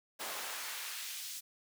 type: noise with high-pass filter sweep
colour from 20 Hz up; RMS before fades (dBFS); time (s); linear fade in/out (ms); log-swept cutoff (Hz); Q
pink; -42; 0.19-1.41; 20; 510 to 4500; 0.84
effects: none